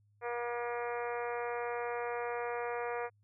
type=harmonic tone; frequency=239.2 Hz; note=A#3; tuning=45 cents sharp; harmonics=2 / 3 / 4 / 5 / 6 / 7 / 8 / 9 / 10; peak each=-37 / -41 / -43 / -45 / -47 / -48 / -49 / -50 / -51 dBFS; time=0.21-3.1 s; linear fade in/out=50 ms; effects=added 103 Hz sine -66 dBFS peak until 3.23 s